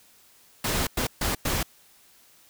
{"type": "noise bursts at uneven times", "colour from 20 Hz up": "pink", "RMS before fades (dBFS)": -26, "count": 4, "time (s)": [[0.64, 0.87], [0.97, 1.07], [1.21, 1.35], [1.45, 1.63]], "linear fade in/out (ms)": 5, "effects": ["white hiss -57 dBFS RMS until 2.49 s"]}